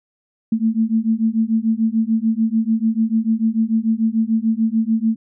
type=beating tone pair; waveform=sine; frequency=220 / 226.8 Hz; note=A3 / A#3; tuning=0 / -47 cents; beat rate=6.8 Hz; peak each=-18 dBFS; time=0.52-5.16 s; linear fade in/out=5 ms; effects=none